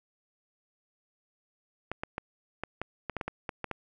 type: clicks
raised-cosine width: 0.5 ms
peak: -18 dBFS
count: 12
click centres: 1.916 / 2.035 / 2.181 / 2.636 / 2.816 / 3.097 / 3.167 / 3.212 / 3.28 / 3.492 / 3.643 / 3.713 s
effects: none